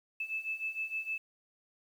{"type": "beating tone pair", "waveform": "sine", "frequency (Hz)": [2618, 2624.5], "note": ["E7", "E7"], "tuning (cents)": [-13, -8], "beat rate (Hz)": 6.5, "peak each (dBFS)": [-39, -36], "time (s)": [0.2, 1.18], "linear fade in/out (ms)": 5, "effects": ["10-bit"]}